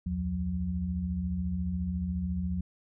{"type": "tone cluster", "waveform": "sine", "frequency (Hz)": [67.5, 81.7, 180.7], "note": ["C#2", "E2", "F#3"], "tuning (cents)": [-45, -15, -41], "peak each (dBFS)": [-39, -33, -31], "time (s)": [0.06, 2.61], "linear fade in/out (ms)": 5, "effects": []}